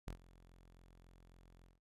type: tone with ADSR envelope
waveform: sawtooth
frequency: 43.65 Hz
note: F1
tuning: in tune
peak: -37 dBFS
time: 0.07-1.8 s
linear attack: 10 ms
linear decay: 87 ms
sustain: -20 dB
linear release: 150 ms
effects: resampled to 32000 Hz